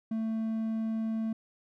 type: tone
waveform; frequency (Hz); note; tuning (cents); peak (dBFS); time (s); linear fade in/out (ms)
triangle; 222.4; A3; +19; -27; 0.11-1.33; 5
effects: none